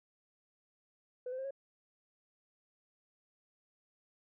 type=tone with pitch steps; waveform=sine; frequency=499.4 / 515.2 / 531.5 / 548.4 Hz; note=B4 / C5 / C5 / C#5; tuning=+19 / -27 / +27 / -19 cents; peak=-36 dBFS; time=1.26-1.508 s; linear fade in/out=5 ms; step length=62 ms; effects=tanh soft clip ceiling -34 dBFS